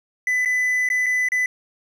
triangle tone with dropouts, 2000 Hz, B6, 21 cents sharp, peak -16 dBFS, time 0.27-1.46 s, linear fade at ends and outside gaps 2 ms, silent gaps 0.45-0.457 / 0.889-0.901 / 1.061-1.064 / 1.287-1.319 s, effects none

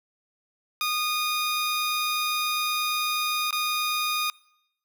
15% pulse tone with dropouts, 1229 Hz, D#6, 22 cents flat, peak -18 dBFS, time 0.81-4.3 s, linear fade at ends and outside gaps 1 ms, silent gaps 3.508-3.527 s, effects noise-tail reverb RT60 0.8 s tail -24 dB re dry

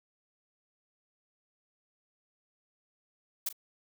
blue noise with echo, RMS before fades -32 dBFS, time 3.46-3.49 s, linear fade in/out 5 ms, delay 38 ms, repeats 1, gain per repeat -14 dB, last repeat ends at 3.528 s, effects none

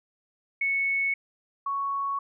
sine tone pair in turn, 2209 / 1111.2 Hz, C#7 / C#6, -7 / +4 cents, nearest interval octave, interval 1189 cents, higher first, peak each -23 / -26 dBFS, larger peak first, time 0.61-1.14 / 1.66-2.19 s, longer neither, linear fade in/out 5 ms, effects none

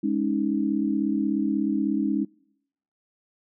sine chord, Ab suspended fourth, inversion none, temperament equal with one note detuned, 207.7 / 277.2 / 313.7 Hz, Ab3 / Db4 / Eb4, 0 / 0 / +14 cents, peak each -26 dBFS, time 0.03-2.25 s, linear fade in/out 10 ms, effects noise-tail reverb RT60 0.8 s tail -26 dB re dry

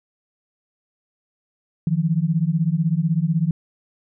sine beating tone pair, 155.56 / 171.56 Hz, D#3 / F3, 0 / -31 cents, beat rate 16 Hz, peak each -20 dBFS, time 1.87-3.51 s, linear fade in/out 2 ms, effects none

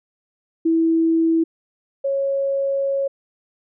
sine tone pair in turn, 327.2 / 550.3 Hz, E4 / C#5, -13 / -13 cents, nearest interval major sixth, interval 900 cents, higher second, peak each -14 / -18 dBFS, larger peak first, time 0.65-1.44 / 2.04-3.08 s, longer second, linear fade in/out 10 ms, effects none

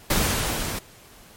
pink noise with level ramp, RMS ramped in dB -20 to -30 dBFS, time 0.1-0.79 s, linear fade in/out 5 ms, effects pink hiss -49 dBFS RMS until 1.36 s + MP3 64 kbps

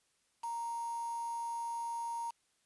sine tone with quantisation, 932.3 Hz, A#5, in tune, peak -36 dBFS, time 0.43-2.31 s, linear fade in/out 10 ms, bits 8, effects white hiss -75 dBFS RMS until 2.65 s + resampled to 24000 Hz

